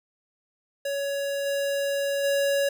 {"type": "tone with level steps", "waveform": "square", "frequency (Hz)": 560, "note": "C#5", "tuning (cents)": 18, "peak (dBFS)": [-27, -25, -22], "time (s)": [0.85, 2.69], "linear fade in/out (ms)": 5, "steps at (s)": [1.45, 2.23], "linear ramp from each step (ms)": 20, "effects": []}